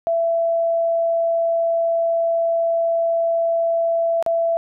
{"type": "tone with dropouts", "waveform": "sine", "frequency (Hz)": 668, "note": "E5", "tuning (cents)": 23, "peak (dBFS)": -16, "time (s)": [0.07, 4.57], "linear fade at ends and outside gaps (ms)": 0, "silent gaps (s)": [4.226, 4.263], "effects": []}